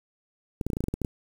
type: clicks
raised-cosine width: 3 ms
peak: -15 dBFS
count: 11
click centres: 0.612 / 0.666 / 0.702 / 0.733 / 0.769 / 0.806 / 0.84 / 0.884 / 0.94 / 1.017 / 1.048 s
effects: 7-bit